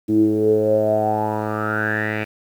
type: tone with low-pass filter sweep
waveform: 10% pulse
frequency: 107.4 Hz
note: A2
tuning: 41 cents flat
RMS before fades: -19 dBFS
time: 0.08-2.25 s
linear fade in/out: 20 ms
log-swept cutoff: 290 to 2300 Hz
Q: 9.3
effects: 8-bit